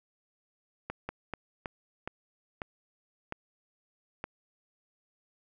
slowing click train, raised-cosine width 0.5 ms, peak -20 dBFS, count 8, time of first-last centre 0.9-4.241 s, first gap 190 ms, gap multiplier 1.3, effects none

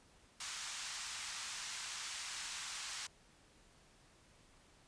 white band-pass noise, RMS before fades -45 dBFS, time 0.4-3.07 s, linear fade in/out 5 ms, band 920 to 7900 Hz, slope 24 dB/octave, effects pink hiss -66 dBFS RMS until 4.87 s + resampled to 22050 Hz

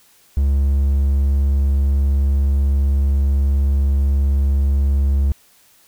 triangle tone, 69.3 Hz, C#2, in tune, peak -11 dBFS, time 0.37-5.32 s, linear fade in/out 0 ms, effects white hiss -53 dBFS RMS until 5.87 s

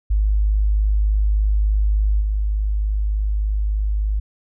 sine tone with level steps, 51.7 Hz, G#1, 7 cents flat, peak -14 / -17 dBFS, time 0.1-4.2 s, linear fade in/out 10 ms, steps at 2.2 s, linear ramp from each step 20 ms, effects none

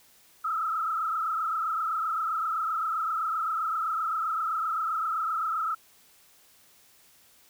sine tone with frequency modulation, 1300 Hz, E6, 24 cents flat, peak -26 dBFS, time 0.44-5.75 s, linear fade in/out 10 ms, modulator 27.7 Hz, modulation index 2.1, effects white hiss -59 dBFS RMS until 7.49 s

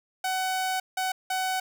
sawtooth tone bursts at uneven times, 750 Hz, F#5, 23 cents sharp, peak -22 dBFS, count 3, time 0.24-0.8 / 0.97-1.12 / 1.3-1.6 s, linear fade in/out 5 ms, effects none

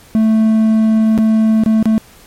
triangle tone with dropouts, 220 Hz, A3, in tune, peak -6 dBFS, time 0.15-1.98 s, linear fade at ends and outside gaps 0 ms, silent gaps 1.178-1.186 / 1.636-1.661 / 1.827-1.856 s, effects pink hiss -43 dBFS RMS until 2.26 s + MP3 64 kbps

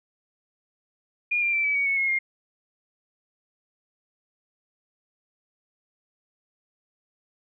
sine tone with pitch steps, 2428 / 2382 / 2337 / 2293 / 2250 / 2207 / 2166 / 2125 Hz, D#7 / D7 / D7 / D7 / C#7 / C#7 / C#7 / C7, -43 / +24 / -9 / -42 / +25 / -8 / -41 / +26 cents, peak -21 dBFS, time 1.31-2.19 s, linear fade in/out 10 ms, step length 110 ms, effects none

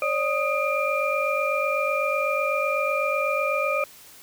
sine tone cluster, 548 / 596 / 1246 / 2387 Hz, C#5 / D5 / D#6 / D7, -20 / +25 / +2 / +28 cents, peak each -27 dBFS, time 0.02-3.84 s, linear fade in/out 2 ms, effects white hiss -48 dBFS RMS until 4.22 s

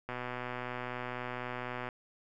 click train, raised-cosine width 0.5 ms, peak -23 dBFS, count 224, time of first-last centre 0.09-1.888 s, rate 124 Hz, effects none

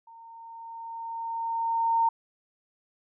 sine tone with level ramp, 916 Hz, A#5, 31 cents flat, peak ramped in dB -47 to -19 dBFS, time 0.07-2.09 s, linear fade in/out 5 ms, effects none

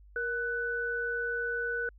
sine tone pair together, 470 / 1492 Hz, A#4 / F#6, +14 / +14 cents, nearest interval octave + minor sixth, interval 2000 cents, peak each -35 / -31 dBFS, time 0.16-1.89 s, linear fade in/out 2 ms, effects added 50 Hz sine -52 dBFS peak until 1.98 s

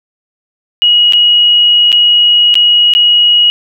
sine tone with dropouts, 2900 Hz, F#7, 35 cents flat, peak -4 dBFS, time 0.82-3.5 s, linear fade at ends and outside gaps 0 ms, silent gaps 1.124-1.134 / 1.919-1.927 / 2.542-2.554 / 2.937-2.95 s, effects none

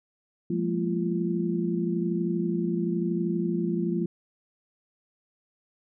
sine tone cluster, 175.5 / 207.6 / 228.6 / 343.8 Hz, F3 / G#3 / A#3 / F4, +9 / 0 / -34 / -27 cents, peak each -28 / -31 / -33 / -29 dBFS, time 0.5-4.06 s, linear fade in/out 5 ms, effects none

